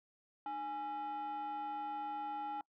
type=tone with frequency modulation; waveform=sine; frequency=830.6 Hz; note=G#5; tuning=in tune; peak=-36 dBFS; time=0.46-2.61 s; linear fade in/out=2 ms; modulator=526 Hz; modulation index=0.49; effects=noise-tail reverb RT60 0.1 s tail -25 dB re dry + tanh soft clip ceiling -37 dBFS